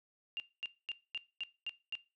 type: tone bursts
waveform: sine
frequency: 2794 Hz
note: F7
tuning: in tune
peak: -35 dBFS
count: 7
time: 0.37-1.953 s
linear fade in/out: 0 ms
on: 29 ms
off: 230 ms
effects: noise-tail reverb RT60 0.3 s tail -19 dB re dry